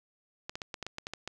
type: clicks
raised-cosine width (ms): 0.2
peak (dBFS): -20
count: 10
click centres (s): 0.495 / 0.555 / 0.618 / 0.742 / 0.827 / 0.866 / 0.984 / 1.069 / 1.136 / 1.276
effects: none